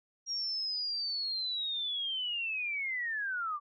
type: linear sweep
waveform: sine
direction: down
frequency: 5650 to 1145 Hz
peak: -32 dBFS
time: 0.26-3.6 s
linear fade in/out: 50 ms
effects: none